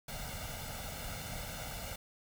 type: noise with comb filter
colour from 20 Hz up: pink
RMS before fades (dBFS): -42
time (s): 0.08-1.96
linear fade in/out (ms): 5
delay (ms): 1.4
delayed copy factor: +0.75
effects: none